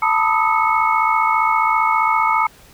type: tone cluster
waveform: sine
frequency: 890 / 973 / 1229 / 1284 / 2193 Hz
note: A5 / B5 / D#6 / E6 / C#7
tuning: +20 / -26 / -22 / -46 / -19 cents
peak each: -18 / -22 / -20 / -20 / -22 dBFS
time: 0.02-2.47 s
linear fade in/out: 5 ms
effects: pink hiss -47 dBFS RMS until 2.73 s